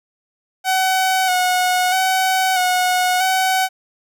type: tone with vibrato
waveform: sawtooth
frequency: 742 Hz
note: F#5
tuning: 5 cents sharp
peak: -11 dBFS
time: 0.64-3.69 s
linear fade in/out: 50 ms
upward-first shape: square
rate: 0.78 Hz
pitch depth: 28 cents each way
effects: none

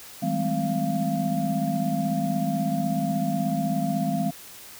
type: tone cluster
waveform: sine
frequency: 161.4 / 195 / 211.3 / 259.3 / 690 Hz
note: E3 / G3 / G#3 / C4 / F5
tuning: -36 / -9 / +30 / -15 / -21 cents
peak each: -29 dBFS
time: 0.22-4.31 s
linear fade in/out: 10 ms
effects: white hiss -44 dBFS RMS until 4.79 s

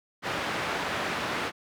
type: band-pass noise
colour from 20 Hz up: white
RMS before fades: -31 dBFS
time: 0.22-1.52 s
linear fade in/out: 50 ms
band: 100 to 2000 Hz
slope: 12 dB/octave
effects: none

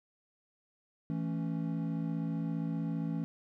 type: chord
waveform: triangle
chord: A major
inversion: second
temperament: equal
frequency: 164.81 / 220 / 277.2 Hz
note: E3 / A3 / C#4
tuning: 0 / 0 / 0 cents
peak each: -32 / -37 / -36 dBFS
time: 1.1-3.24 s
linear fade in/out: 0 ms
effects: none

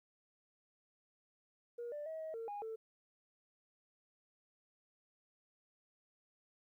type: tone with pitch steps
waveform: sine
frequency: 475.7 / 590 / 639 / 635 / 455.3 / 820 / 445.1 Hz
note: A#4 / D5 / D#5 / D#5 / A#4 / G#5 / A4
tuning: +35 / +8 / +46 / +35 / -41 / -22 / +20 cents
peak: -40 dBFS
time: 1.78-2.76 s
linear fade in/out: 10 ms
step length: 140 ms
effects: tanh soft clip ceiling -38 dBFS + 13-bit

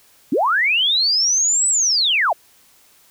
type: linear two-way sweep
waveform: sine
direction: up then down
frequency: 212.8 to 8030 to 577 Hz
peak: -14 dBFS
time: 0.32-2.33 s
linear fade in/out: 5 ms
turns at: 1.68 s
effects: white hiss -53 dBFS RMS until 3.1 s

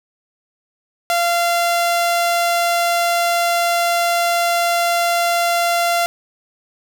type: tone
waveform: sawtooth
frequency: 689 Hz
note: F5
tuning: 24 cents flat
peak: -11 dBFS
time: 1.1-6.06 s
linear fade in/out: 0 ms
effects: none

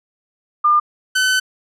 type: tone pair in turn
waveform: sine / sawtooth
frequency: 1203 / 1515.7 Hz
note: D6 / F#6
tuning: +41 / +41 cents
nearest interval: major third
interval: 400 cents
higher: second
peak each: -10 dBFS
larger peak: neither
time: 0.64-0.8 / 1.15-1.4 s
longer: second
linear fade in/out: 10 ms
effects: low-pass 10000 Hz 12 dB/octave

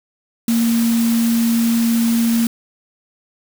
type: tone in noise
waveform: sine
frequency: 231.2 Hz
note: A#3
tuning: 14 cents flat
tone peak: -13 dBFS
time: 0.48-2.47 s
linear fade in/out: 2 ms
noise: white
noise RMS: -27 dBFS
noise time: 0.48-2.47 s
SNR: +11 dB
effects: none

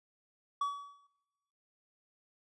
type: tone with exponential decay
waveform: triangle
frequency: 1137 Hz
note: C#6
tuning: 44 cents sharp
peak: -26 dBFS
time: 0.61-1.07 s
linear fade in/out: 5 ms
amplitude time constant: 98 ms
effects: noise-tail reverb RT60 1.0 s tail -20 dB re dry + resampled to 24000 Hz

